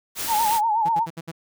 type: noise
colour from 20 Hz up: white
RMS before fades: -28 dBFS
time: 0.15-0.61 s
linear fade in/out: 50 ms
type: tone with vibrato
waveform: sine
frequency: 880 Hz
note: A5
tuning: in tune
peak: -18 dBFS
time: 0.27-1.07 s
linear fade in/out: 50 ms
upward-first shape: sine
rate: 8.2 Hz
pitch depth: 94 cents each way
type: tone bursts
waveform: sawtooth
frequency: 164.81 Hz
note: E3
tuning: in tune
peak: -27 dBFS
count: 5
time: 0.85-1.316 s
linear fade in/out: 10 ms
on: 42 ms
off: 64 ms
effects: none